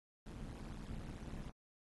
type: noise with amplitude modulation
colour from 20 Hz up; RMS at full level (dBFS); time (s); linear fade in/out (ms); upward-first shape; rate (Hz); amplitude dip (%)
brown; -43; 0.26-1.5; 5; sine; 180; 100
effects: AAC 32 kbps